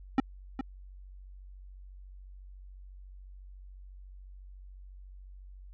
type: tone with echo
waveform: square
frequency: 265 Hz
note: C4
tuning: 22 cents sharp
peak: -21 dBFS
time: 0.18-0.2 s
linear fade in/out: 2 ms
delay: 410 ms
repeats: 1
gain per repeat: -10 dB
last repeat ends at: 0.61 s
effects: added 47 Hz sine -46 dBFS peak until 5.73 s + low-pass 2000 Hz 12 dB/octave